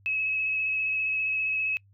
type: tone with vibrato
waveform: sine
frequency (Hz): 2574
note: E7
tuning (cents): -42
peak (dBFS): -25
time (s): 0.06-1.77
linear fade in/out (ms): 0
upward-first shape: square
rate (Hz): 15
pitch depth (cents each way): 13
effects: noise-tail reverb RT60 0.1 s tail -25 dB re dry + added 99 Hz sine -56 dBFS peak until 1.93 s